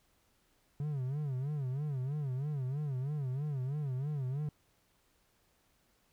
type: tone with vibrato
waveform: triangle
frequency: 138.59 Hz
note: C#3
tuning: in tune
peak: -31 dBFS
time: 0.8-4.49 s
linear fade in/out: 2 ms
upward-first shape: sine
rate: 3.1 Hz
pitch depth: 160 cents each way
effects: pink hiss -72 dBFS RMS until 6.12 s